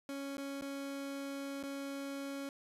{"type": "tone with dropouts", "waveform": "30% pulse", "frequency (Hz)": 277.2, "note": "C#4", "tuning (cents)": 0, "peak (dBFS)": -37, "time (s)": [0.09, 2.49], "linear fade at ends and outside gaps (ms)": 1, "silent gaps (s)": [[0.37, 0.38], [0.611, 0.621], [1.628, 1.635]], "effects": ["resampled to 32000 Hz"]}